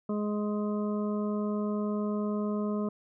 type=harmonic tone; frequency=208.9 Hz; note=G#3; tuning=10 cents sharp; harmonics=1 / 2 / 3 / 5 / 6; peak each=-29 / -35 / -39 / -43 / -45 dBFS; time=0.09-2.89 s; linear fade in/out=5 ms; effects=none